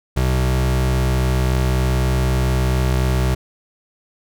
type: tone pair together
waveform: square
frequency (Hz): 63.63 / 126.9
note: C2 / B2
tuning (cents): -48 / +47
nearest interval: octave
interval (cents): 1195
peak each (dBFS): -18 / -20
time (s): 0.16-3.35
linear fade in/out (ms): 10
effects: none